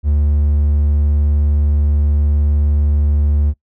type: tone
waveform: triangle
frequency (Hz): 73.4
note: D2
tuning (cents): 0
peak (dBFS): -9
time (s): 0.03-3.54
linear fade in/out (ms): 50
effects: noise-tail reverb RT60 0.1 s tail -22 dB re dry